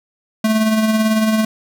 square tone with tremolo, 218.5 Hz, A3, 12 cents flat, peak -12 dBFS, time 0.44-1.45 s, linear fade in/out 5 ms, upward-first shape sine, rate 18 Hz, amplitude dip 40%, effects none

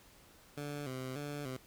15% pulse tone with vibrato, 137.4 Hz, C#3, 15 cents flat, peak -33 dBFS, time 0.57-1.57 s, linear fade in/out 5 ms, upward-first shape square, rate 1.7 Hz, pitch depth 100 cents each way, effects pink hiss -61 dBFS RMS until 1.66 s

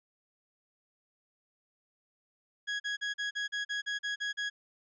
30% pulse tone bursts, 1661.2 Hz, G#6, in tune, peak -29 dBFS, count 11, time 2.67-4.5 s, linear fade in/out 20 ms, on 130 ms, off 40 ms, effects resampled to 16000 Hz

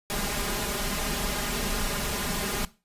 pink noise with comb filter, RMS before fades -29 dBFS, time 0.1-2.65 s, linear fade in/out 0 ms, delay 4.9 ms, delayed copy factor +0.85, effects noise-tail reverb RT60 0.3 s tail -18 dB re dry + resampled to 32000 Hz

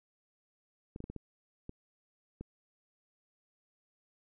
clicks, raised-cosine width 3 ms, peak -29 dBFS, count 7, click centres 0.961 / 1.004 / 1.041 / 1.1 / 1.163 / 1.694 / 2.41 s, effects none

